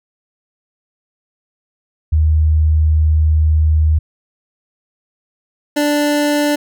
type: tone pair in turn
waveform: sine / 25% pulse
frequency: 77.78 / 293.7 Hz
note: D#2 / D4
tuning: 0 / 0 cents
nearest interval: octave + major seventh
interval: 2300 cents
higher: second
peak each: -9 dBFS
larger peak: neither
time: 2.12-3.99 / 5.76-6.56 s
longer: first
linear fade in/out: 10 ms
effects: none